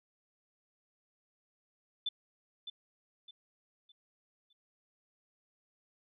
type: tone with echo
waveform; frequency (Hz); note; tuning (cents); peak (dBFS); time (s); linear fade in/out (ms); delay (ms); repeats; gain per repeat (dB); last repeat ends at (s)
sine; 3520; A7; 0; -31; 2.06-2.09; 5; 610; 4; -9; 4.53
effects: none